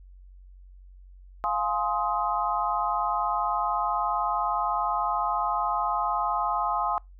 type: chord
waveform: sine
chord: F minor seventh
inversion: none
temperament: just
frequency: 698.5 / 838.1 / 1047.7 / 1257.2 Hz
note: F5 / Ab5 / C6 / Eb6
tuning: 0 / +16 / +2 / +18 cents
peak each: -31 / -29 / -29 / -29 dBFS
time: 1.44-6.98 s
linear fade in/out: 0 ms
effects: noise-tail reverb RT60 0.2 s tail -26 dB re dry + added 46 Hz sine -46 dBFS peak until 7.19 s